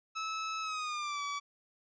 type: tone with pitch glide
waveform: sawtooth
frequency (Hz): 1300 to 1144.9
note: E6 to D6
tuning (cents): -24 to -44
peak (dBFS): -31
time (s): 0.15-1.4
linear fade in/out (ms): 20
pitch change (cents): -220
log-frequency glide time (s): 0.61-1.23
effects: resampled to 16000 Hz